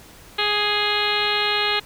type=harmonic tone with a mistuned harmonic; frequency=415.3 Hz; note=G#4; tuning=in tune; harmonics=1 / 2 / 3 / 4 / 5 / 6 / 7 / 8 / 9 / 10; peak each=-28 / -28 / -28 / -28 / -28 / -28 / -28 / -28 / -28 / -28 dBFS; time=0.38-1.8 s; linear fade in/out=10 ms; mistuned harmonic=5; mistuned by=+19 cents; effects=pink hiss -46 dBFS RMS until 1.85 s